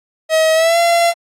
45% pulse tone with pitch glide, 637 to 682.7 Hz, D#5 to F5, +41 to -40 cents, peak -10 dBFS, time 0.29-1.14 s, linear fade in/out 50 ms, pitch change +119 cents, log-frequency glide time 0.54-0.78 s, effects low-pass 11000 Hz 12 dB/octave + AAC 48 kbps

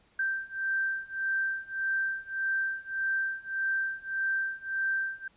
sine beating tone pair, 1566 / 1567.7 Hz, G6 / G6, -2 / 0 cents, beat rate 1.7 Hz, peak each -32 / -31 dBFS, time 0.19-5.28 s, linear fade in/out 5 ms, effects pink hiss -65 dBFS RMS until 5.36 s + resampled to 8000 Hz

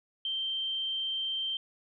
sine tone, 3136 Hz, G7, in tune, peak -30 dBFS, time 0.25-1.57 s, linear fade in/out 2 ms, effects none

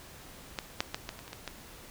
clicks, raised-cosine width 0.2 ms, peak -15 / -10 / -15 / -18 / -27 / -28 / -23 / -19 dBFS, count 8, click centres 0.588 / 0.805 / 0.945 / 1.091 / 1.191 / 1.279 / 1.331 / 1.477 s, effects pink hiss -50 dBFS RMS until 1.9 s

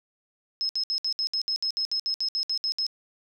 sine tone bursts, 5170 Hz, E8, 34 cents flat, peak -24 dBFS, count 16, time 0.61-2.866 s, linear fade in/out 0 ms, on 81 ms, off 64 ms, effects none

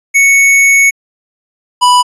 square tone pair in turn, 2217 / 987.6 Hz, C#7 / B5, 0 / 0 cents, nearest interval octave + major second, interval 1400 cents, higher first, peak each -5 dBFS, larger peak neither, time 0.14-0.91 / 1.81-2.03 s, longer first, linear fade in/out 20 ms, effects resampled to 24000 Hz

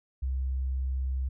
sine tone, 65.41 Hz, C2, in tune, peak -27 dBFS, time 0.22-1.29 s, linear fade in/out 10 ms, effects none

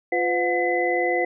sine tone cluster, 350.5 / 506 / 722 / 2017 Hz, F4 / B4 / F#5 / B6, +6 / +42 / -43 / +36 cents, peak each -25 dBFS, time 0.12-1.25 s, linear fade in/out 5 ms, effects none

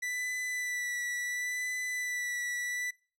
45% pulse tone with vibrato, 1975.5 Hz, B6, in tune, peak -32 dBFS, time 0.02-2.91 s, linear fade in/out 10 ms, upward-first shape sine, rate 0.71 Hz, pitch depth 22 cents each way, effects noise-tail reverb RT60 0.4 s tail -24 dB re dry + low-pass 11000 Hz 12 dB/octave

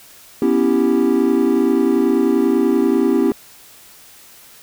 triangle chord, C# half-diminished seventh, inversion third, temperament equal, 246.9 / 277.2 / 329.6 / 392 Hz, B3 / C#4 / E4 / G4, 0 / 0 / 0 / 0 cents, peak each -16 dBFS, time 0.42-3.32 s, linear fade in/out 2 ms, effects tanh soft clip ceiling -1 dBFS + white hiss -44 dBFS RMS until 4.62 s

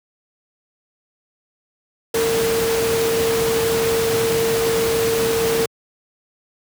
sine tone in noise, 455.4 Hz, A#4, 40 cents flat, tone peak -17 dBFS, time 2.14-5.66 s, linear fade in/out 5 ms, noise pink, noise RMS -23 dBFS, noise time 2.14-5.66 s, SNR +3 dB, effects high-pass 100 Hz 12 dB/octave

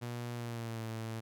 sawtooth tone with pitch glide, 120 to 112.61 Hz, B2 to A2, -49 to +41 cents, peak -34 dBFS, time 0.01-1.21 s, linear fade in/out 20 ms, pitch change -110 cents, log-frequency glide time 0.34-0.81 s, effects none

